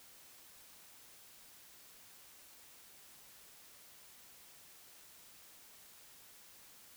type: silence
effects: white hiss -59 dBFS RMS until 6.96 s